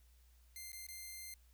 5% pulse tone with dropouts, 2093 Hz, C7, in tune, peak -37 dBFS, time 0.56-1.34 s, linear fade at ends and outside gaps 1 ms, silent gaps 0.719-0.73 / 0.867-0.886 s, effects added 60 Hz sine -63 dBFS peak until 1.53 s + white hiss -74 dBFS RMS until 1.53 s

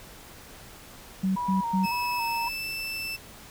sine tone bursts, 190 Hz, F#3, 46 cents sharp, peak -22 dBFS, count 3, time 1.23-1.86 s, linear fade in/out 10 ms, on 130 ms, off 120 ms
sine tone with vibrato, 952 Hz, A#5, 36 cents sharp, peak -27 dBFS, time 1.36-2.49 s, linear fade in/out 10 ms, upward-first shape square, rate 1.8 Hz, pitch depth 42 cents each way
30% pulse tone with pitch glide, 2600 to 2653 Hz, E7 to E7, -24 to +10 cents, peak -28 dBFS, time 1.83-3.17 s, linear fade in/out 20 ms, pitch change +34 cents, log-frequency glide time 2.11-2.71 s
effects pink hiss -47 dBFS RMS until 3.5 s

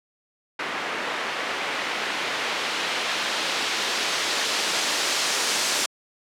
white noise with low-pass filter sweep, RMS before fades -26 dBFS, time 0.59-5.86 s, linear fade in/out 5 ms, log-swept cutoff 1900 to 6600 Hz, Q 0.87, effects high-pass 300 Hz 12 dB/octave

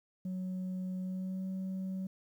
sine tone with pitch glide, 185 to 188.89 Hz, F#3 to F#3, 0 to +36 cents, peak -32 dBFS, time 0.25-2.07 s, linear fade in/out 5 ms, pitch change +36 cents, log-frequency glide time 1-1.46 s, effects tanh soft clip ceiling -34 dBFS + 11-bit

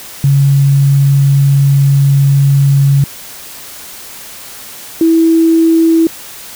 sine tone pair in turn, 139.1 / 327.5 Hz, C#3 / E4, +6 / -11 cents, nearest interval octave + minor third, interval 1483 cents, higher second, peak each -5 dBFS, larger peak neither, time 0.24-3.04 / 5.01-6.07 s, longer first, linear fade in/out 2 ms, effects white hiss -30 dBFS RMS until 6.55 s

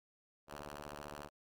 5% pulse ring-modulated tone, 73.42 Hz, D2, in tune, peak -32 dBFS, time 0.47-1.3 s, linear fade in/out 50 ms, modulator 595 Hz, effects none

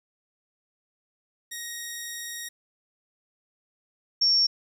10% pulse / sine tone pair in turn, 1879 / 5486 Hz, A#6 / F8, +13 / -32 cents, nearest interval octave + perfect fifth, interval 1855 cents, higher second, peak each -25 / -18 dBFS, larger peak second, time 1.51-2.49 / 4.21-4.47 s, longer first, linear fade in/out 10 ms, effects 10-bit

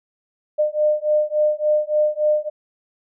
sine beating tone pair, 603 / 606.5 Hz, D5 / D#5, +46 / -44 cents, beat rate 3.5 Hz, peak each -19 dBFS, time 0.58-2.5 s, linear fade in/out 20 ms, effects none

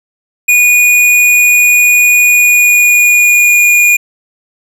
square tone with pitch glide, 2457 to 2436 Hz, D#7 to D#7, -22 to -37 cents, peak -5 dBFS, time 0.48-3.97 s, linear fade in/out 10 ms, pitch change -15 cents, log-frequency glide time 2.26-3.63 s, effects none

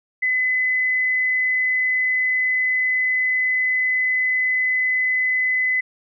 sine tone, 2018 Hz, B6, 37 cents sharp, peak -17 dBFS, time 0.22-5.81 s, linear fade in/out 10 ms, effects none

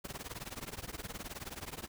pink noise with tremolo, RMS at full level -40 dBFS, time 0.04-1.88 s, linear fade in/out 10 ms, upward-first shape triangle, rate 19 Hz, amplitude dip 100%, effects none

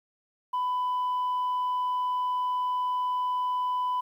sine tone, 998 Hz, B5, 18 cents sharp, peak -23 dBFS, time 0.53-4.01 s, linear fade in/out 10 ms, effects tanh soft clip ceiling -24 dBFS + 10-bit

